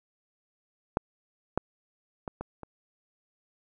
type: clicks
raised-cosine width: 1 ms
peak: -10 / -11 / -20 / -21 / -26 dBFS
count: 5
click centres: 0.971 / 1.576 / 2.278 / 2.41 / 2.633 s
effects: none